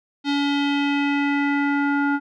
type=tone with low-pass filter sweep; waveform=square; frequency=284.3 Hz; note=C#4; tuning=44 cents sharp; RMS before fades=-21 dBFS; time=0.24-2.2 s; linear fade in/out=50 ms; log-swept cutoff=3900 to 1400 Hz; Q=2.8; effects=none

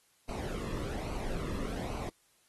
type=noise with flanger; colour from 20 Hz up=brown; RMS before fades=-37 dBFS; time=0.29-2.09 s; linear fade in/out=0 ms; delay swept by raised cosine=0.57 to 1.35 ms; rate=1.2 Hz; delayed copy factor=-0.6; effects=white hiss -69 dBFS RMS until 2.48 s + AAC 32 kbps

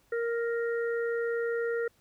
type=harmonic tone; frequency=466.2 Hz; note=A#4; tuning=in tune; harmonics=1 / 3 / 4; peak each=-28 / -38 / -40 dBFS; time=0.12-1.88 s; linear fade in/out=5 ms; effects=pink hiss -67 dBFS RMS until 2 s

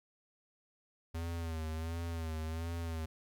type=tone with vibrato; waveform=square; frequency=81.7 Hz; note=E2; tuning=15 cents flat; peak=-37 dBFS; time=1.14-3.06 s; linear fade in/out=10 ms; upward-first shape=sine; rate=1.4 Hz; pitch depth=60 cents each way; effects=13-bit

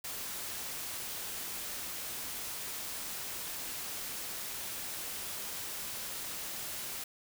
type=noise; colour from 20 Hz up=white; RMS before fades=-40 dBFS; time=0.04-7.04 s; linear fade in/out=5 ms; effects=none

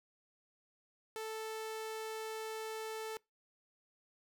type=tone; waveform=sawtooth; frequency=440 Hz; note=A4; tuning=in tune; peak=-36 dBFS; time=1.16-3.17 s; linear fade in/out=0 ms; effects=noise-tail reverb RT60 0.2 s tail -24 dB re dry

